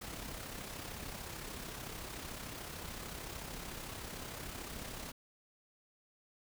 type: noise with amplitude modulation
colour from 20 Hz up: pink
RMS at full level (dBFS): -43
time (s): 0.01-5.12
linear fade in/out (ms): 10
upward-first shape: sine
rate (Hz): 33.5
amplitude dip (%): 45
effects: none